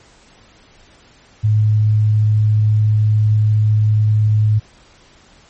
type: tone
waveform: sine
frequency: 107 Hz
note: A2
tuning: 48 cents flat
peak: -10 dBFS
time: 1.43-4.6 s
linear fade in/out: 20 ms
effects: pink hiss -48 dBFS RMS until 5.49 s + MP3 32 kbps